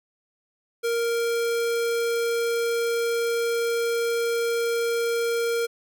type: tone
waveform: square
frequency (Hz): 466.2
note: A#4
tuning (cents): 0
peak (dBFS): -23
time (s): 0.83-5.67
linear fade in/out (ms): 20
effects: none